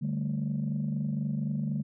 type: chord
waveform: sine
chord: D suspended fourth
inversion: none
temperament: equal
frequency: 146.83 / 196 / 220 Hz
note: D3 / G3 / A3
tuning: 0 / 0 / 0 cents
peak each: -30 / -33 / -32 dBFS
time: 0.01-1.83 s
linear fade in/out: 20 ms
effects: tanh soft clip ceiling -22 dBFS